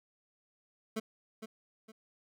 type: tone with echo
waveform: 25% pulse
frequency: 220 Hz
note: A3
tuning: in tune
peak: -29 dBFS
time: 0.96-1 s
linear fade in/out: 10 ms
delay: 460 ms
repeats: 2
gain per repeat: -9 dB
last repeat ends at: 1.92 s
effects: none